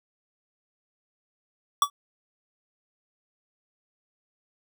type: tone with exponential decay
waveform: square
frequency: 1145 Hz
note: D6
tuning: 44 cents flat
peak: -14 dBFS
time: 1.82-1.9 s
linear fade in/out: 2 ms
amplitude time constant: 16 ms
effects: none